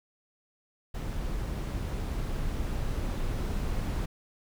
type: noise with level ramp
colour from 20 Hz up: brown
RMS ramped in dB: -33 to -30 dBFS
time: 0.94-4.06 s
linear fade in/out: 10 ms
effects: none